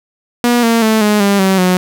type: tone with pitch steps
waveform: sawtooth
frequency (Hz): 240.8 / 229.9 / 219.5 / 209.6 / 200.2 / 191.12 / 182.49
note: B3 / A#3 / A3 / G#3 / G3 / G3 / F#3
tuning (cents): -44 / -24 / -4 / +16 / +37 / -44 / -24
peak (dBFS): -5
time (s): 0.44-1.77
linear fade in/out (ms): 0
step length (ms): 190
effects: none